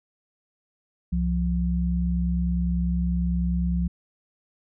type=tone pair together; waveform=sine; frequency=65.6 / 175.13 Hz; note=C2 / F3; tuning=+5 / +5 cents; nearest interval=octave + perfect fourth; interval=1700 cents; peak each=-24 dBFS; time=1.12-3.88 s; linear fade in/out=10 ms; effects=none